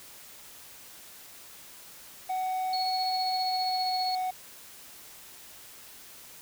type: tone with pitch glide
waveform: triangle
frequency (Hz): 747 to 741.4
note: F#5 to F#5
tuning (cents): +16 to +3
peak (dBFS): -26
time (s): 2.29-4.31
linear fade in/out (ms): 10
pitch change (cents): -13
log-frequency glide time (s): 3.03-3.95
type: tone with tremolo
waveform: sine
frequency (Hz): 4355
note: C#8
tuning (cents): -31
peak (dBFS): -29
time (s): 2.73-4.15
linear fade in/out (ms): 2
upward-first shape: sine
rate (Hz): 15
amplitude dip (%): 45
effects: white hiss -49 dBFS RMS until 6.41 s